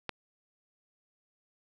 click, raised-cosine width 0.3 ms, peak -17 dBFS, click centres 0.093 s, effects none

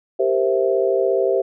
sine chord, C dominant seventh, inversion second, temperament equal, 392 / 466.2 / 523.3 / 659.3 Hz, G4 / Bb4 / C5 / E5, 0 / 0 / 0 / 0 cents, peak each -19 / -24 / -20 / -23 dBFS, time 0.19-1.42 s, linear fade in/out 10 ms, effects none

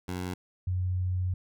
15% pulse / sine tone pair in turn, 90.9 / 91.41 Hz, F#2 / F#2, -30 / -20 cents, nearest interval unison, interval 10 cents, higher second, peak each -26 dBFS, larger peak neither, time 0.08-0.34 / 0.67-1.34 s, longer second, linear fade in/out 5 ms, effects none

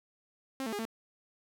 sawtooth tone with pitch steps, 266.7 / 222.9 / 409.5 / 224.8 Hz, C4 / A3 / G#4 / A3, +33 / +23 / -24 / +37 cents, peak -30 dBFS, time 0.6-0.852 s, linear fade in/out 0 ms, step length 63 ms, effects none

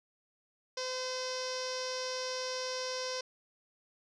sawtooth tone with low-pass filter, 512 Hz, C5, 38 cents flat, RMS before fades -37 dBFS, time 0.77-3.21 s, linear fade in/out 5 ms, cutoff 5300 Hz, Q 6.4, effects none

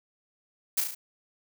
blue noise with echo, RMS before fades -24 dBFS, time 0.77-0.81 s, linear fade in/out 10 ms, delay 35 ms, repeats 4, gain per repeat -4 dB, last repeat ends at 0.95 s, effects none

